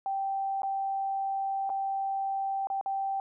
sine tone with dropouts, 781 Hz, G5, 7 cents flat, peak -28 dBFS, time 0.06-3.2 s, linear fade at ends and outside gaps 1 ms, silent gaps 0.62-0.632 / 1.694-1.7 / 2.671-2.701 / 2.812-2.86 s, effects none

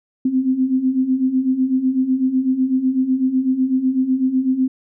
sine beating tone pair, 254.5 / 262.5 Hz, C4 / C4, -48 / +6 cents, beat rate 8 Hz, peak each -21 / -16 dBFS, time 0.25-4.68 s, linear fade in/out 5 ms, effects none

